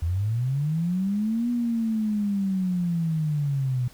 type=linear two-way sweep; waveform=sine; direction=up then down; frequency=78.9 to 242.9 to 122 Hz; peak=-22 dBFS; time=0.02-3.88 s; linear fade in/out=5 ms; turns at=1.5 s; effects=pink hiss -52 dBFS RMS until 3.93 s